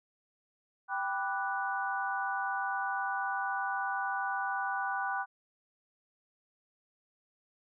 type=chord; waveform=sine; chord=G major seventh; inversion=none; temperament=equal; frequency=784 / 987.8 / 1174.7 / 1480 Hz; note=G5 / B5 / D6 / F#6; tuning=0 / 0 / 0 / 0 cents; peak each=-35 / -38 / -39 / -35 dBFS; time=0.88-5.26 s; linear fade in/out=50 ms; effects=none